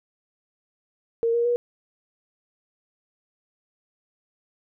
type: tone with pitch steps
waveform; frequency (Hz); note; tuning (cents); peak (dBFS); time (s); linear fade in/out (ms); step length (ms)
sine; 461.7 / 471.4 / 481.3; A#4 / A#4 / B4; -17 / +19 / -45; -19; 1.23-1.56; 0; 110
effects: none